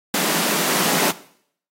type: high-pass noise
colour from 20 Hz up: pink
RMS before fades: -20 dBFS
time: 0.14-1.11 s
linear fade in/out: 2 ms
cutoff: 160 Hz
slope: 96 dB/octave
effects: noise-tail reverb RT60 0.6 s tail -17 dB re dry + AAC 48 kbps